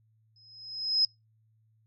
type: tone with exponential growth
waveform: sine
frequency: 5110 Hz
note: D#8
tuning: 45 cents sharp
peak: -19 dBFS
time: 0.36-1.05 s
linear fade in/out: 2 ms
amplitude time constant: 150 ms
effects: noise-tail reverb RT60 0.2 s tail -23 dB re dry + added 110 Hz sine -64 dBFS peak until 1.86 s